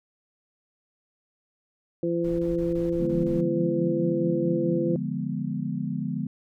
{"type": "harmonic tone", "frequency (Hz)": 170, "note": "F3", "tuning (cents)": -46, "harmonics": [1, 2, 3], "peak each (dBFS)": [-30, -25, -29], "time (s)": [2.03, 4.96], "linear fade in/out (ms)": 2}
{"type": "noise bursts", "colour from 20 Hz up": "brown", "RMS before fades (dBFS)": -39, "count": 7, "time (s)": [2.24, 3.41], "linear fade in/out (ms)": 5, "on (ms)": 150, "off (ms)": 20}
{"type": "chord", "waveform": "sine", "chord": "D diminished seventh", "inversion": "none", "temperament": "equal", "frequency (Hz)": [146.83, 174.61, 207.7, 246.9], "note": ["D3", "F3", "Ab3", "Cb4"], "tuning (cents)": [0, 0, 0, 0], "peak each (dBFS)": -32, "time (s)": [3, 6.27], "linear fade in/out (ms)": 5}
{"effects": []}